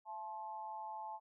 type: tone with amplitude modulation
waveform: sine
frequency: 868 Hz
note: A5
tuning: 24 cents flat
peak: -39 dBFS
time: 0.05-1.2 s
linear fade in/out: 50 ms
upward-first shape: sine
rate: 195 Hz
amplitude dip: 80%
effects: none